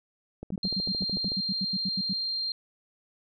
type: click train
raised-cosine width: 2 ms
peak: -24 dBFS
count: 13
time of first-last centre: 0.43-1.319 s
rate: 13.5 Hz
type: tone bursts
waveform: sine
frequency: 191.3 Hz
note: G3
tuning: 42 cents flat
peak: -28 dBFS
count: 14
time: 0.52-2.132 s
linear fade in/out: 5 ms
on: 39 ms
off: 82 ms
type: tone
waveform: sine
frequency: 4186 Hz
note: C8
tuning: in tune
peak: -28 dBFS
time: 0.63-2.52 s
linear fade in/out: 2 ms
effects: none